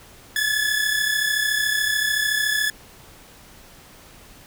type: tone pair together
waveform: sawtooth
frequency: 1700 / 1733.7 Hz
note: G#6 / A6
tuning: +40 / -26 cents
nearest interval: unison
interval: 34 cents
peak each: -19 dBFS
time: 0.36-2.7 s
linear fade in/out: 2 ms
effects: pink hiss -47 dBFS RMS until 4.46 s